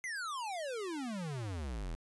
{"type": "exponential sweep", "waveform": "square", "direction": "down", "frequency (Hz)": [2109, 38], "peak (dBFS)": -38, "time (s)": [0.04, 1.95], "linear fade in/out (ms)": 0, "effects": ["resampled to 24000 Hz"]}